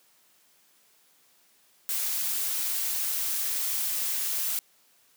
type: noise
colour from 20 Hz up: blue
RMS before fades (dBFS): -29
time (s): 1.89-4.59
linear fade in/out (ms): 0
effects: white hiss -63 dBFS RMS until 5.16 s + high-pass 150 Hz 12 dB/octave